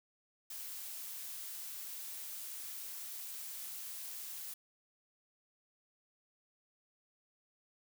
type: noise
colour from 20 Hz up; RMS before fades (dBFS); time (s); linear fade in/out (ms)
blue; -45; 0.5-4.54; 5
effects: none